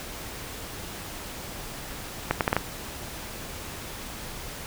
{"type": "accelerating click train", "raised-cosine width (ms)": 0.5, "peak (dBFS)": -6, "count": 5, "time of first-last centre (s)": [2.31, 2.566], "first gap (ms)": 98, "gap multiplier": 0.72, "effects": ["pink hiss -38 dBFS RMS until 4.66 s"]}